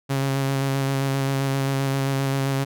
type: tone with vibrato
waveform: sawtooth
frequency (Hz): 136.3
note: C#3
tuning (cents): -29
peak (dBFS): -17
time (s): 0.09-2.65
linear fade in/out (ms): 20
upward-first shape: square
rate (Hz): 7.6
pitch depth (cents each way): 14
effects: none